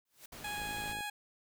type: noise with exponential growth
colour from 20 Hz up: white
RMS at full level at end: -48 dBFS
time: 0.05-0.26 s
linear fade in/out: 5 ms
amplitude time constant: 44 ms
type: noise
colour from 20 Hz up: pink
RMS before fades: -48 dBFS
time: 0.32-0.93 s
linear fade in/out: 5 ms
type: tone with vibrato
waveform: 15% pulse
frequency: 830.6 Hz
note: G#5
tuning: in tune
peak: -31 dBFS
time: 0.44-1.1 s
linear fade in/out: 5 ms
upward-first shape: square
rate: 15 Hz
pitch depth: 8 cents each way
type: click train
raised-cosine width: 2 ms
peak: -35 dBFS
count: 24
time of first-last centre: 0.58-1.007 s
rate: 53.9 Hz
effects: none